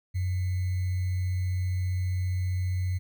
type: tone with sample-and-hold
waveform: sine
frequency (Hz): 91.5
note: F#2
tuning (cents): -19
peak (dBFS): -25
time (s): 0.14-2.99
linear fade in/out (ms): 20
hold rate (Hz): 2100
effects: none